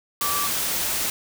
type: tone in noise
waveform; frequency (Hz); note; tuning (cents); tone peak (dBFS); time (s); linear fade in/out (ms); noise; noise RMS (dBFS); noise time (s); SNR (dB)
sine; 1160; D6; -22; -26; 0.21-0.47; 2; white; -25; 0.21-1.1; -4
effects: none